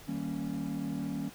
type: chord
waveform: triangle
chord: Eb dominant seventh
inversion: none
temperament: equal with one note detuned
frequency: 158.56 / 196 / 233.1 / 277.2 Hz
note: Eb3 / G3 / Bb3 / Db4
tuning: +33 / 0 / 0 / 0 cents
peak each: -37 / -36 / -36 / -34 dBFS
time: 0.07-1.3 s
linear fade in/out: 20 ms
effects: tanh soft clip ceiling -24 dBFS + pink hiss -52 dBFS RMS until 1.34 s